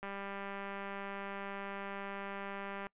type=click train; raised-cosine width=0.5 ms; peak=-28 dBFS; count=563; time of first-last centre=0.03-2.868 s; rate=198 Hz; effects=noise-tail reverb RT60 0.1 s tail -25 dB re dry + resampled to 8000 Hz

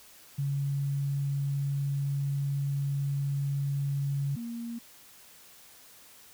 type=tone pair in turn; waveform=sine; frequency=140 / 233.8 Hz; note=C#3 / A#3; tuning=+18 / +5 cents; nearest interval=major sixth; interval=887 cents; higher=second; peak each=-27 / -34 dBFS; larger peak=first; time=0.38-4.36 / 4.36-4.79 s; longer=first; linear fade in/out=10 ms; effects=white hiss -54 dBFS RMS until 6.33 s

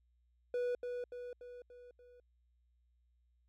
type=tone with echo; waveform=triangle; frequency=490 Hz; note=B4; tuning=14 cents flat; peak=-31 dBFS; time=0.54-0.75 s; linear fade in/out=2 ms; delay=290 ms; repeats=5; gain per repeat=-5 dB; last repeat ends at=2.2 s; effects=added 60 Hz sine -70 dBFS peak until 3.48 s

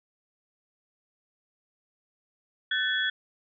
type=tone cluster; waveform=sine; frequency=1512 / 1760 / 3358 Hz; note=F#6 / A6 / G#7; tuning=+37 / 0 / +18 cents; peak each=-29 dBFS; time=2.71-3.1 s; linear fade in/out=5 ms; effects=none

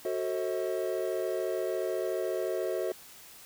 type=chord; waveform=triangle; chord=F# diminished seventh; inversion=none; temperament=just; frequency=370 / 444 / 532.8 / 639.4 Hz; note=F#4 / A4 / C5 / Eb5; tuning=0 / +16 / +31 / +47 cents; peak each=-31 / -34 / -34 / -33 dBFS; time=0.05-2.92 s; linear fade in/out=2 ms; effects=white hiss -51 dBFS RMS until 3.45 s

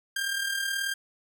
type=tone with amplitude modulation; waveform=sawtooth; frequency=1597 Hz; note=G6; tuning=32 cents sharp; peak=-22 dBFS; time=0.16-0.94 s; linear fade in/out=5 ms; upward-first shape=sine; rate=38.5 Hz; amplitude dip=50%; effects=none

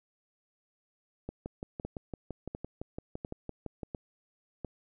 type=two click trains; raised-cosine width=2 ms; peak=-24 / -23 dBFS; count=16 / 5; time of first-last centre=1.29-3.832 / 1.85-4.647 s; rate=5.9 / 1.43 Hz; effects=none

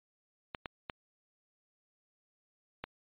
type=clicks; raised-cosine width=0.3 ms; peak=-21 dBFS; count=4; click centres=0.548 / 0.658 / 0.898 / 2.84 s; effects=resampled to 8000 Hz

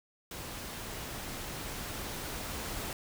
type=noise with level ramp; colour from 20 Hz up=pink; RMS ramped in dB=-42 to -38 dBFS; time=0.31-2.93 s; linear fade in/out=2 ms; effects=none

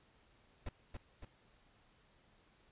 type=noise with echo; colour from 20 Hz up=brown; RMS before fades=-40 dBFS; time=0.66-0.69 s; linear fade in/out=5 ms; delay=280 ms; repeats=2; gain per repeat=-4 dB; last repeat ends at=1.25 s; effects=pink hiss -69 dBFS RMS until 2.71 s + resampled to 8000 Hz

